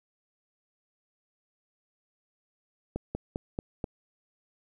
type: slowing click train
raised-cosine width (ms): 2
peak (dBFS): -18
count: 5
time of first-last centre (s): 2.96-3.842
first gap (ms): 190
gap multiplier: 1.1
effects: 10-bit